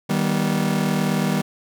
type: chord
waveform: 40% pulse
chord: Eb augmented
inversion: none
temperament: just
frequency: 155.56 / 194.45 / 243.1 Hz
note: Eb3 / G3 / B3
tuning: 0 / -14 / -27 cents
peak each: -23 / -21 / -24 dBFS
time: 0.09-1.42 s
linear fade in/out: 10 ms
effects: none